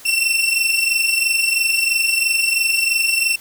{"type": "tone pair together", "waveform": "sawtooth", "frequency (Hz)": [2690, 2713], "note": ["E7", "E7"], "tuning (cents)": [34, 49], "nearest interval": "unison", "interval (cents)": 15, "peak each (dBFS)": -15, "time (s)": [0.05, 3.36], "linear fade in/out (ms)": 10, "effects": ["white hiss -42 dBFS RMS until 3.4 s"]}